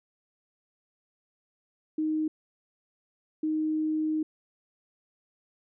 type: tone bursts at uneven times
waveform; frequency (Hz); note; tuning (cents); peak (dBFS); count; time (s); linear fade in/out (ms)
sine; 311.1; D#4; 0; -25; 2; 1.98-2.28 / 3.43-4.23; 5
effects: none